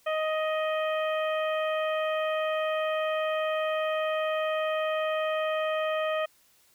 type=harmonic tone; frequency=625 Hz; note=D#5; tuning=8 cents sharp; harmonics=1 / 2 / 3 / 4 / 5; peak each=-27 / -33 / -37 / -39 / -41 dBFS; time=0.06-6.26 s; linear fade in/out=10 ms; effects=white hiss -63 dBFS RMS until 6.74 s